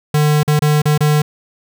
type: tone with dropouts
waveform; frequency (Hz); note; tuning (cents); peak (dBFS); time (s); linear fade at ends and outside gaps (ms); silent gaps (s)
square; 150; D3; +37; -11; 0.14-1.22; 5; 0.432-0.477 / 0.593-0.62 / 0.819-0.855 / 0.978-1.006
effects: none